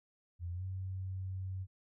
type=tone with pitch glide; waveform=sine; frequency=86.9 to 94.22 Hz; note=F2 to F#2; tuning=-8 to +32 cents; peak=-37 dBFS; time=0.39-1.67 s; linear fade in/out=50 ms; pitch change=+140 cents; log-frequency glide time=0.52-0.64 s; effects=none